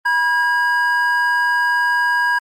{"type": "tone pair together", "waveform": "triangle", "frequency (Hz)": [970.4, 1632], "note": ["B5", "G#6"], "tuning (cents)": [-31, -31], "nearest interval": "major sixth", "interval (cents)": 900, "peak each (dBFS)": [-17, -14], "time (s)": [0.05, 2.39], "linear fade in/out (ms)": 10, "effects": ["Opus 32 kbps"]}